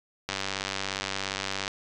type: click train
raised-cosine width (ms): 0.2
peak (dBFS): -12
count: 136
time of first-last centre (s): 0.29-1.679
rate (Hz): 97.2
effects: resampled to 24000 Hz